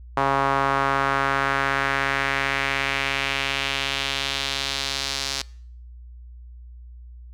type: tone with band-pass filter sweep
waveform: sawtooth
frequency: 137.2 Hz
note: C#3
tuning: 17 cents flat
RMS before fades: -24 dBFS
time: 0.17-5.42 s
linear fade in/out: 2 ms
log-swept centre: 1000 to 4900 Hz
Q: 1.9
effects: noise-tail reverb RT60 0.6 s tail -24 dB re dry + added 60 Hz sine -39 dBFS peak until 7.33 s